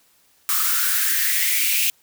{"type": "noise with high-pass filter sweep", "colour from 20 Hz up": "blue", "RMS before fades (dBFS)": -20, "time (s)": [0.49, 1.9], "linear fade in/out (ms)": 0, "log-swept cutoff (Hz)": [1200, 2600], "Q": 5.7, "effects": ["white hiss -59 dBFS RMS until 2.02 s"]}